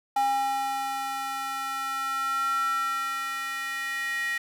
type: tone with high-pass filter sweep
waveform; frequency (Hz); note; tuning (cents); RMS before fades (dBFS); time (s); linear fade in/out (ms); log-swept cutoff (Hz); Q
square; 270; C#4; -45; -29; 0.16-4.38; 5; 840 to 1900; 7
effects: none